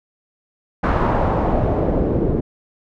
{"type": "noise with low-pass filter sweep", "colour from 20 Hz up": "pink", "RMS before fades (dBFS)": -18, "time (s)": [0.83, 2.41], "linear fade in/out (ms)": 10, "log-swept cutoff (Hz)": [1200, 370], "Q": 1.5, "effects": []}